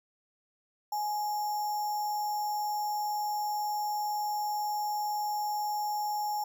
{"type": "tone with sample-and-hold", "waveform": "sine", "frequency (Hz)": 839, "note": "G#5", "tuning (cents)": 17, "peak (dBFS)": -29, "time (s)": [0.92, 6.44], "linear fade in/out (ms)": 5, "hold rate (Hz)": 6300, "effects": []}